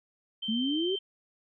sine tone, 3119 Hz, G7, 9 cents flat, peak -32 dBFS, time 0.42-0.99 s, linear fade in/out 10 ms
sine exponential sweep, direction up, 212.1 to 402 Hz, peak -27 dBFS, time 0.48-0.96 s, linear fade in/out 10 ms
effects none

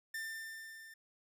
45% pulse tone with level ramp, 1791 Hz, A6, 30 cents sharp, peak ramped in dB -38 to -52 dBFS, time 0.14-0.94 s, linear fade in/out 5 ms, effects none

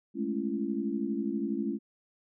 sine chord, A major seventh, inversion third, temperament equal with one note detuned, 207.7 / 220 / 277.2 / 337.9 Hz, G#3 / A3 / C#4 / E4, 0 / 0 / 0 / +43 cents, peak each -35 / -34 / -34 / -35 dBFS, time 0.14-1.79 s, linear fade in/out 50 ms, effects none

